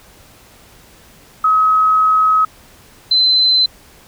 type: tone pair in turn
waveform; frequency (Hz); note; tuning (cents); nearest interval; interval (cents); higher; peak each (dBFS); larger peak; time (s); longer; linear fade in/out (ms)
sine; 1275 / 4058; D#6 / B7; +42 / +46; octave + minor sixth; 2004; second; -9; neither; 1.44-2.45 / 3.11-3.66; first; 5
effects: pink hiss -45 dBFS RMS until 4.07 s